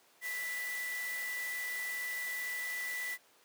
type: tone in noise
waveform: sine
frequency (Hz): 1975.5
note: B6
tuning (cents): 0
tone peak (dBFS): -36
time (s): 0.21-3.18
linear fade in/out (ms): 50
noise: white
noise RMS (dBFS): -45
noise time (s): 0.21-3.18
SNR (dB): +6
effects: pink hiss -64 dBFS RMS until 3.44 s + high-pass 400 Hz 12 dB/octave

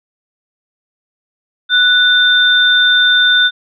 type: tone pair together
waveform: sine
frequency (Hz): 1480 / 3580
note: F#6 / A7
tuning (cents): 0 / +29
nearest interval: octave + minor third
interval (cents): 1529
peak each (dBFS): -10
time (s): 1.69-3.51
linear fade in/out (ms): 50
effects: none

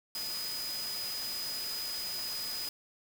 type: tone in noise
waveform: sine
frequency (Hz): 4978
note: D#8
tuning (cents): 0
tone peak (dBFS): -36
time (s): 0.15-2.69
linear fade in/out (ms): 2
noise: white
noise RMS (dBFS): -41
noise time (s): 0.15-2.69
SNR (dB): +2
effects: none

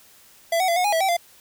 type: tone with pitch steps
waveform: square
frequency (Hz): 670 / 748 / 680 / 726 / 824 / 653 / 770 / 691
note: E5 / F#5 / F5 / F#5 / G#5 / E5 / G5 / F5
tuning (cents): +28 / +19 / -46 / -33 / -14 / -17 / -31 / -19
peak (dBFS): -19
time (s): 0.52-1.168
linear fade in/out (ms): 5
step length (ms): 81
effects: white hiss -52 dBFS RMS until 1.4 s

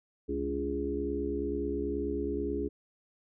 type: harmonic tone with a mistuned harmonic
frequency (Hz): 69.3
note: C#2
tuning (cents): 0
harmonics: 1 / 3 / 4 / 5 / 6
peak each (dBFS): -38 / -42 / -35 / -37 / -34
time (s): 0.28-2.69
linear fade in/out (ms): 20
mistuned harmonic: 4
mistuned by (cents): +44
effects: none

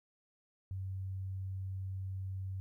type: tone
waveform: sine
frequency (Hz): 95.2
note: F#2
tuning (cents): +50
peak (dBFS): -37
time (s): 0.71-2.6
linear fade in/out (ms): 0
effects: 13-bit

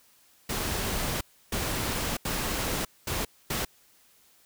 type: noise bursts at uneven times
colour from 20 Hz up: pink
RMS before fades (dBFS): -30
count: 5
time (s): 0.49-1.21 / 1.52-2.17 / 2.25-2.85 / 3.07-3.25 / 3.5-3.65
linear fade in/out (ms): 5
effects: white hiss -61 dBFS RMS until 4.45 s

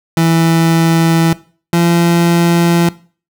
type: tone pair in turn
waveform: 30% pulse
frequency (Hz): 164.81 / 170.64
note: E3 / F3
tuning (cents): 0 / -40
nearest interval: minor second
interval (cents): 60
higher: second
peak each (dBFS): -6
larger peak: neither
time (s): 0.17-1.33 / 1.73-2.89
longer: neither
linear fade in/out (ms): 2
effects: noise-tail reverb RT60 0.4 s tail -19 dB re dry

